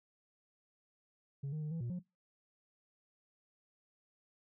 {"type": "tone with pitch steps", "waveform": "sine", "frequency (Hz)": [139.1, 154.2, 151.7, 164.9, 119.4, 178.8], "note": ["C#3", "D#3", "D#3", "E3", "A#2", "F3"], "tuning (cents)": [6, -15, -44, 1, 42, 41], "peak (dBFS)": -34, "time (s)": [1.43, 1.994], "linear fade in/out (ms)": 10, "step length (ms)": 94, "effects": ["noise-tail reverb RT60 0.2 s tail -21 dB re dry", "tanh soft clip ceiling -36 dBFS"]}